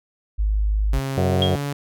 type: tone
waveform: sine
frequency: 51.91 Hz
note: G#1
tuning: in tune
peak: -17 dBFS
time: 0.38-1 s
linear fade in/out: 20 ms
type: tone with pitch glide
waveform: sawtooth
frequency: 135.2 to 142.5 Hz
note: C#3 to C#3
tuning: -43 to +48 cents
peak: -20 dBFS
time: 0.93-1.73 s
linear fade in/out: 5 ms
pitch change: +91 cents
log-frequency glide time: 1.38-1.5 s
type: harmonic tone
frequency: 92.4 Hz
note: F#2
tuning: 2 cents flat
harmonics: 1 / 2 / 4 / 5 / 6 / 7 / 8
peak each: -21 / -24 / -27 / -28 / -29 / -29 / -30 dBFS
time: 1.17-1.56 s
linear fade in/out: 5 ms
type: tone with exponential decay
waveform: sine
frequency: 3253 Hz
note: G#7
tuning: 37 cents flat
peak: -16 dBFS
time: 1.42-1.6 s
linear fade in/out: 1 ms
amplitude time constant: 39 ms
effects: none